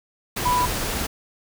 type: tone in noise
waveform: sine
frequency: 987.8 Hz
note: B5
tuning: in tune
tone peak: -18 dBFS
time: 0.45-0.66 s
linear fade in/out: 10 ms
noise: pink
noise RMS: -26 dBFS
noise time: 0.36-1.07 s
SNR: +5 dB
effects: none